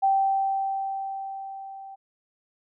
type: tone with level ramp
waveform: sine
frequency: 779 Hz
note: G5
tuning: 11 cents flat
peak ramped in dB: -17 to -39 dBFS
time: 0.02-1.96 s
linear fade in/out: 20 ms
effects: none